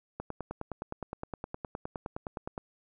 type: click train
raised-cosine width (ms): 1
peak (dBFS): -22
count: 24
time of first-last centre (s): 0.2-2.578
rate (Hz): 9.67
effects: none